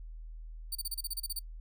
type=tone bursts; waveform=10% pulse; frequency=4581 Hz; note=D8; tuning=44 cents flat; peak=-27 dBFS; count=11; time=0.72-1.392 s; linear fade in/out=5 ms; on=32 ms; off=32 ms; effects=noise-tail reverb RT60 0.1 s tail -22 dB re dry + added 40 Hz sine -42 dBFS peak until 1.6 s